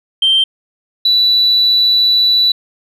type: tone pair in turn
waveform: sine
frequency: 3141 / 3957 Hz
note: G7 / B7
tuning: +3 / +3 cents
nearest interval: major third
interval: 400 cents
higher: second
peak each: -7 dBFS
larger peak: neither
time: 0.22-0.44 / 1.05-2.52 s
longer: second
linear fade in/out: 5 ms
effects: tanh soft clip ceiling -4 dBFS